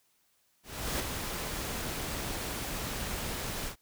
pink noise with ADSR envelope, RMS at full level -31 dBFS, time 0.63-3.76 s, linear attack 370 ms, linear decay 4 ms, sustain -5 dB, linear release 96 ms, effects white hiss -71 dBFS RMS until 3.81 s

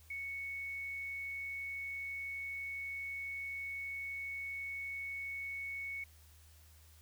sine tone, 2217 Hz, C#7, in tune, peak -39 dBFS, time 0.1-6.04 s, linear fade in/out 5 ms, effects added 78 Hz sine -59 dBFS peak until 7.01 s + white hiss -65 dBFS RMS until 7.01 s

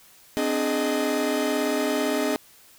45% pulse tone cluster, 258.6 / 296.3 / 419 / 621 Hz, C4 / D4 / G#4 / D#5, -20 / +15 / +15 / -3 cents, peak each -28 dBFS, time 0.37-2.36 s, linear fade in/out 0 ms, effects white hiss -53 dBFS RMS until 2.78 s

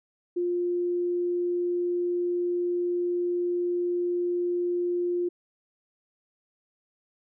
sine tone, 352 Hz, F4, 14 cents sharp, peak -24 dBFS, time 0.36-5.29 s, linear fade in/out 10 ms, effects none

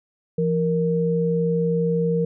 sine tone pair together, 169.26 / 466.2 Hz, E3 / A#4, +46 / 0 cents, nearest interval octave + tritone, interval 1754 cents, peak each -21 dBFS, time 0.38-2.25 s, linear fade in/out 5 ms, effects none

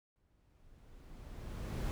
brown noise with exponential growth, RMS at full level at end -34 dBFS, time 0.16-1.91 s, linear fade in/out 0 ms, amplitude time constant 380 ms, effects none

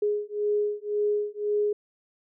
sine beating tone pair, 415.3 / 417.2 Hz, G#4 / G#4, 0 / +8 cents, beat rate 1.9 Hz, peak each -27 dBFS, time 0.02-1.73 s, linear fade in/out 5 ms, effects none

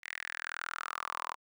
sawtooth tone with high-pass filter sweep, 41.2 Hz, E1, in tune, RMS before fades -40 dBFS, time 0.02-1.36 s, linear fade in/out 50 ms, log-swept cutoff 2000 to 1000 Hz, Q 5.7, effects none

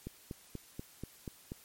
click train, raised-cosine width 3 ms, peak -27 dBFS, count 7, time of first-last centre 0.07-1.519 s, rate 4.14 Hz, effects white hiss -59 dBFS RMS until 1.64 s + MP3 64 kbps

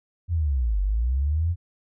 sine linear two-way sweep, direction down then up, 89 to 46.38 to 89 Hz, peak -20 dBFS, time 0.28-1.56 s, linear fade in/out 50 ms, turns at 0.81 s, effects none

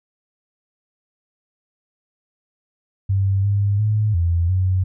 sine tone with pitch steps, 97.5 / 101 / 106.8 / 85.2 / 93 Hz, G2 / G#2 / G#2 / F2 / F#2, -9 / -48 / +49 / -42 / +9 cents, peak -15 dBFS, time 3.09-4.84 s, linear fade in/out 10 ms, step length 350 ms, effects none

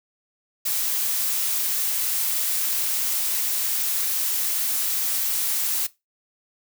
blue noise, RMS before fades -24 dBFS, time 0.65-5.87 s, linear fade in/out 10 ms, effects noise-tail reverb RT60 0.2 s tail -18 dB re dry

